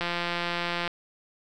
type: click train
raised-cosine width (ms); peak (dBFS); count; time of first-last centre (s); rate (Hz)
0.3; -13; 151; 0.01-0.877; 173
effects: none